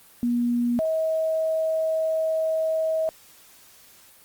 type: tone pair in turn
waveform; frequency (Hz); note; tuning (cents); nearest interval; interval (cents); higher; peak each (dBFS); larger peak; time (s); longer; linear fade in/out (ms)
sine; 240 / 639.1; B3 / D#5; -49 / +46; octave + perfect fourth; 1695; second; -20 / -21; first; 0.23-0.79 / 0.79-3.09; second; 0
effects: white hiss -52 dBFS RMS until 4.24 s + Opus 32 kbps